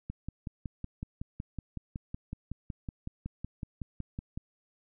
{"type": "click train", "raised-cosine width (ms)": 5, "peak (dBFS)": -24, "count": 24, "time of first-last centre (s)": [0.1, 4.375], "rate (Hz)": 5.38, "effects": []}